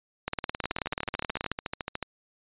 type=two click trains; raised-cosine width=0.3 ms; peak=-15 / -13 dBFS; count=20 / 24; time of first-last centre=0.64-2.027 / 0.28-1.517 s; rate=13.7 / 18.6 Hz; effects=resampled to 8000 Hz